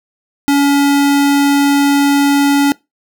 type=tone; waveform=square; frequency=282.7 Hz; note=C#4; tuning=34 cents sharp; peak=-9 dBFS; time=0.48-2.72 s; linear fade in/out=0 ms; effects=noise-tail reverb RT60 0.2 s tail -22 dB re dry